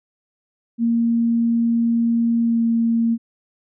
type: tone with pitch glide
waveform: sine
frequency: 232.3 to 230.2 Hz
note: A#3 to A#3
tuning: -6 to -22 cents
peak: -15 dBFS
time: 0.78-3.18 s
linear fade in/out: 50 ms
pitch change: -16 cents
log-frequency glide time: 2.42-2.62 s
effects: none